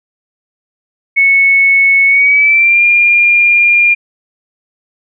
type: tone with pitch glide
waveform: sine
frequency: 2206 to 2406 Hz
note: C#7 to D7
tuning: -9 to +41 cents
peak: -5 dBFS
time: 1.16-3.95 s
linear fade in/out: 20 ms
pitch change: +150 cents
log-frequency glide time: 2.06-2.83 s
effects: none